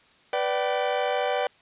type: chord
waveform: 40% pulse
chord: G major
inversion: first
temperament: equal with one note detuned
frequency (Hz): 493.9 / 587.3 / 767.9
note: B4 / D5 / G5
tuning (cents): 0 / 0 / -36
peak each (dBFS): -27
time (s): 0.33-1.47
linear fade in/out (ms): 2
effects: white hiss -58 dBFS RMS until 1.61 s + resampled to 8000 Hz